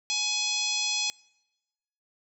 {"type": "harmonic tone", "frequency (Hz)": 843, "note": "G#5", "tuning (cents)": 26, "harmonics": [1, 3, 4, 5, 6, 7, 8, 9], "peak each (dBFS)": [-42, -32, -32, -32, -34, -32, -41, -38], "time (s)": [0.1, 1.1], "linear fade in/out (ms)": 0, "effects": ["noise-tail reverb RT60 1.0 s tail -25 dB re dry"]}